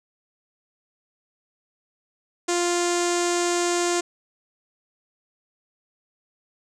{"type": "tone with low-pass filter", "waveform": "sawtooth", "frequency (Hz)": 349.2, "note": "F4", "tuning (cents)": 0, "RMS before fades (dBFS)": -23, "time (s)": [2.48, 4.01], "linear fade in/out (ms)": 10, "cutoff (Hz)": 7400, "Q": 4.4, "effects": []}